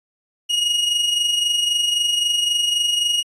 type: tone with amplitude modulation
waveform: 40% pulse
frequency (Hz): 2881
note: F#7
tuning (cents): -47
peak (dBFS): -14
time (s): 0.49-3.23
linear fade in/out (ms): 20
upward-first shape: sine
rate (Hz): 23.8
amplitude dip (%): 50
effects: resampled to 24000 Hz